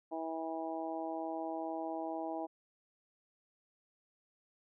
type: harmonic tone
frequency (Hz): 162.2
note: E3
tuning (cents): -28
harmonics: 2 / 3 / 4 / 5 / 6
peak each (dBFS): -41 / -48 / -41 / -42 / -49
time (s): 0.11-2.47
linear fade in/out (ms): 20
effects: none